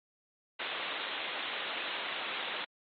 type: low-pass noise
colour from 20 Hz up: white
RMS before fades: -37 dBFS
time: 0.59-2.65 s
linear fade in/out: 10 ms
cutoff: 3800 Hz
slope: 96 dB/octave
effects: high-pass 400 Hz 12 dB/octave + MP3 32 kbps